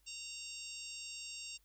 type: harmonic tone with a mistuned harmonic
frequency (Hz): 925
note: A#5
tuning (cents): -14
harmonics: 3 / 4 / 5 / 6 / 7 / 8 / 9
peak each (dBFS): -49 / -55 / -53 / -50 / -59 / -50 / -59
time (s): 0.06-1.58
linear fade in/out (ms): 20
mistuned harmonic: 8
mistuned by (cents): +35
effects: added 50 Hz sine -70 dBFS peak until 1.64 s + white hiss -75 dBFS RMS until 1.64 s